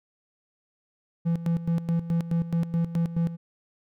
triangle tone with tremolo, 167.9 Hz, E3, 32 cents sharp, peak -19 dBFS, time 1.25-3.37 s, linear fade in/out 20 ms, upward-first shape square, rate 4.7 Hz, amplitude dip 75%, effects none

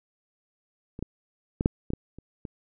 clicks, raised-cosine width 3 ms, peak -25 / -17 / -14 / -6 / -19 / -15 / -30 / -23 dBFS, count 8, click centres 0.991 / 1.026 / 1.609 / 1.659 / 1.904 / 1.935 / 2.186 / 2.452 s, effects none

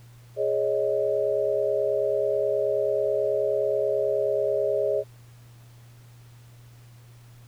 sine chord, Ab suspended fourth, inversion none, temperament just, 415.3 / 553.7 / 623 Hz, Ab4 / Db5 / Eb5, 0 / -2 / +2 cents, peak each -26 dBFS, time 0.36-5.04 s, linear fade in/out 50 ms, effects added 119 Hz sine -47 dBFS peak until 7.47 s + pink hiss -58 dBFS RMS until 7.47 s

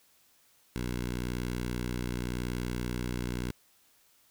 10% pulse tone with notch filter, 60.9 Hz, B1, 24 cents flat, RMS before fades -34 dBFS, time 0.76-3.51 s, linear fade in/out 0 ms, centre 780 Hz, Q 1.7, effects white hiss -65 dBFS RMS until 4.3 s

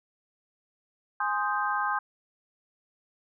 sine chord, Ab major seventh, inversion none, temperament equal, 830.6 / 1046.5 / 1244.5 / 1568 Hz, Ab5 / C6 / Eb6 / G6, 0 / 0 / 0 / 0 cents, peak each -31 dBFS, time 1.2-1.99 s, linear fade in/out 5 ms, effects none

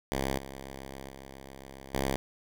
5% pulse tone with level steps, 67.3 Hz, C2, 49 cents sharp, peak -18 / -30 / -34 / -17 dBFS, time 0.12-2.16 s, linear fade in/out 0 ms, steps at 0.38 / 1.09 / 1.94 s, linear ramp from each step 2 ms, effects none

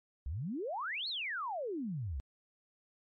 sine exponential two-way sweep, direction up then down, 60.2 to 4435 to 60.2 Hz, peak -35 dBFS, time 0.26-2.2 s, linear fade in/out 0 ms, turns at 1.08 s, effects MP3 32 kbps

